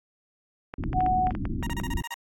clicks, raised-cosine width 0.5 ms, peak -20 dBFS, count 12, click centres 0.739 / 0.838 / 0.931 / 1.006 / 1.063 / 1.27 / 1.308 / 1.351 / 1.454 / 1.627 / 1.697 / 1.8 s
pink low-pass noise, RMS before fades -30 dBFS, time 0.78-2.02 s, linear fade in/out 5 ms, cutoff 360 Hz, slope 96 dB/octave
sine tone, 740 Hz, F#5, in tune, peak -21 dBFS, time 0.93-1.32 s, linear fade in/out 50 ms
20% pulse tone bursts, 939 Hz, A#5, 12 cents sharp, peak -28 dBFS, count 8, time 1.63-2.142 s, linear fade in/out 2 ms, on 36 ms, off 32 ms
effects AAC 64 kbps

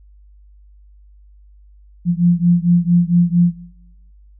sine beating tone pair, 172 / 176.4 Hz, F3 / F3, -26 / +18 cents, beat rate 4.4 Hz, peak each -14 dBFS, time 2.05-3.54 s, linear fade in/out 50 ms, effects noise-tail reverb RT60 1.0 s tail -21 dB re dry + added 50 Hz sine -43 dBFS peak until 4.39 s

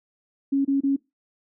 sine tone bursts, 275.7 Hz, C#4, 9 cents flat, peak -18 dBFS, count 3, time 0.52-0.964 s, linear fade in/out 10 ms, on 130 ms, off 27 ms, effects noise-tail reverb RT60 0.2 s tail -20 dB re dry

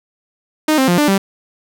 sawtooth tone with pitch steps, 308.9 / 263.9 / 175.9 / 295.8 / 195.2 Hz, D#4 / C4 / F3 / D4 / G3, -12 / +15 / +13 / +13 / -7 cents, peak -7 dBFS, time 0.68-1.18 s, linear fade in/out 5 ms, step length 100 ms, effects none

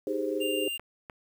sine chord, Ab major seventh, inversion second, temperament equal, 311.1 / 392 / 415.3 / 523.3 Hz, Eb4 / G4 / Ab4 / C5, 0 / 0 / 0 / 0 cents, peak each -33 dBFS, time 0.07-0.68 s, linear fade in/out 2 ms
square tone, 2794 Hz, F7, in tune, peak -32 dBFS, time 0.4-0.78 s, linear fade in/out 20 ms
clicks, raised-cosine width 0.5 ms, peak -26 dBFS, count 2, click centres 0.796 / 1.098 s
effects 9-bit

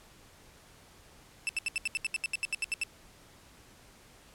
40% pulse tone bursts, 2650 Hz, E7, 9 cents sharp, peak -27 dBFS, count 15, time 1.47-2.835 s, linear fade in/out 0 ms, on 21 ms, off 75 ms, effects pink hiss -57 dBFS RMS until 4.34 s + low-pass 12000 Hz 12 dB/octave

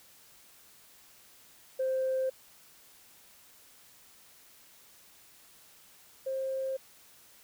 sine tone pair in turn, 523.3 / 530.9 Hz, C5 / C5, 0 / +25 cents, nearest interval unison, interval 25 cents, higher second, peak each -26 / -30 dBFS, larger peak first, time 1.79-2.3 / 6.26-6.77 s, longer neither, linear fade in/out 10 ms, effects tanh soft clip ceiling -24 dBFS + white hiss -58 dBFS RMS until 7.43 s

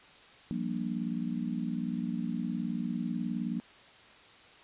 sine chord, G minor seventh, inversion third, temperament just, 176.4 / 196 / 235.2 / 294 Hz, F3 / G3 / Bb3 / D4, +18 / 0 / +16 / +2 cents, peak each -36 / -38 / -34 / -40 dBFS, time 0.51-3.6 s, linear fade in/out 0 ms, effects white hiss -55 dBFS RMS until 4.63 s + resampled to 8000 Hz

